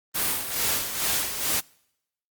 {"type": "noise with tremolo", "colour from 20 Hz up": "white", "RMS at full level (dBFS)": -24, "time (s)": [0.14, 1.61], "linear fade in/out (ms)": 20, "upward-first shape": "sine", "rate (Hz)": 2.3, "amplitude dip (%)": 60, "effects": ["noise-tail reverb RT60 0.8 s tail -26 dB re dry", "Opus 32 kbps"]}